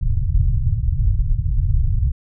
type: low-pass noise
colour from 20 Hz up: pink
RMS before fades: -17 dBFS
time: 0.01-2.12 s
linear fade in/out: 10 ms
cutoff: 130 Hz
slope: 48 dB/octave
effects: none